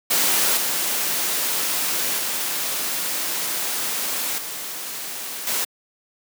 white noise with level steps, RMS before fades -19 / -23 / -25 / -31 / -23 dBFS, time 0.1-5.65 s, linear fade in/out 10 ms, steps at 0.57 / 2.18 / 4.38 / 5.47 s, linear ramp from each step 2 ms, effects high-pass 200 Hz 12 dB/octave

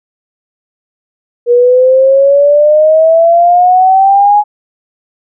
sine exponential sweep, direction up, 476.5 to 839 Hz, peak -3 dBFS, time 1.46-4.44 s, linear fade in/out 50 ms, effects none

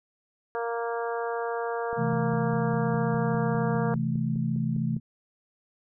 harmonic tone, 233.1 Hz, A#3, in tune, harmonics 2 / 3 / 4 / 5 / 6 / 7, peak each -30 / -34 / -36 / -38 / -40 / -41 dBFS, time 0.55-3.94 s, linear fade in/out 0 ms
click train, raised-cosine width 3 ms, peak -30 dBFS, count 16, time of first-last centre 1.93-4.966 s, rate 4.94 Hz
sine chord, A minor, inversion first, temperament equal with one note detuned, 130.81 / 164.05 / 220 Hz, C3 / E3 / A3, 0 / -8 / 0 cents, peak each -29 dBFS, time 1.96-5 s, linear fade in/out 50 ms
effects none

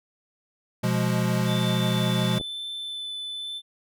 square chord, F diminished, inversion second, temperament equal, 123.47 / 174.61 / 207.7 Hz, Cb3 / F3 / Ab3, 0 / 0 / 0 cents, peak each -26 / -27 / -28 dBFS, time 0.83-2.39 s, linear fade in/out 10 ms
triangle tone with vibrato, 3520 Hz, A7, in tune, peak -30 dBFS, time 1.45-3.62 s, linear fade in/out 50 ms, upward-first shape sine, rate 1 Hz, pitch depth 9 cents each way
clicks, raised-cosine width 2 ms, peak -22 / -21 dBFS, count 2, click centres 2.4 / 2.411 s
effects none

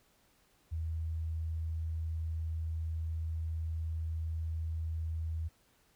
sine tone, 80.7 Hz, E2, 36 cents flat, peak -33 dBFS, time 0.71-5.49 s, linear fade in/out 20 ms, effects pink hiss -69 dBFS RMS until 5.95 s

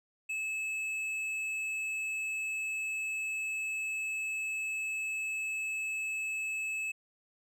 sine tone with hard clipping, 2600 Hz, E7, 24 cents flat, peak -34 dBFS, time 0.29-6.92 s, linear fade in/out 10 ms, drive 6 dB, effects none

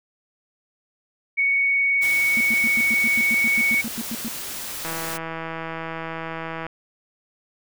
sine tone with vibrato, 2228 Hz, C#7, 8 cents sharp, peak -17 dBFS, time 1.37-3.82 s, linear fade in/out 20 ms, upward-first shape triangle, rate 19 Hz, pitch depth 13 cents each way
white noise, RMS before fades -32 dBFS, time 2.01-5.18 s, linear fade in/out 20 ms
sine tone bursts, 228.5 Hz, A#3, 34 cents flat, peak -26 dBFS, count 15, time 2.37-4.282 s, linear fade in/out 0 ms, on 36 ms, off 98 ms
click train, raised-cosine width 0.5 ms, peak -16 dBFS, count 297, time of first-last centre 4.85-6.666 s, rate 163 Hz
effects none

